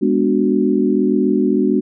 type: chord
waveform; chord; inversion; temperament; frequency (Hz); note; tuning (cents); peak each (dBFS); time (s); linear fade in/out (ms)
sine; G# half-diminished seventh; none; equal with one note detuned; 205.4 / 246.9 / 293.7 / 370; G#3 / B3 / D4 / F#4; -19 / 0 / 0 / 0; -18; 0.01-1.81; 20
effects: none